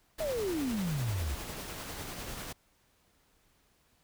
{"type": "noise with tremolo", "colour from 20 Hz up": "pink", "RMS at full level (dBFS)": -40, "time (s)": [0.18, 2.53], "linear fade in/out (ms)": 10, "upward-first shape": "sine", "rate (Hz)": 10, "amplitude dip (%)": 30}
{"type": "exponential sweep", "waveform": "sine", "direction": "down", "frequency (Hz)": [659.3, 65.41], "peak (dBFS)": -30, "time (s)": [0.2, 1.35], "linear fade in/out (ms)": 5}
{"effects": ["pink hiss -69 dBFS RMS until 4.03 s"]}